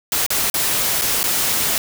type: noise with dropouts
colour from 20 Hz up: white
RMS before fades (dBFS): -19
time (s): 0.12-1.78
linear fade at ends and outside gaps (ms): 1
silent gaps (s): 0.264-0.304 / 0.5-0.541 / 1.013-1.019 / 1.231-1.239
effects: none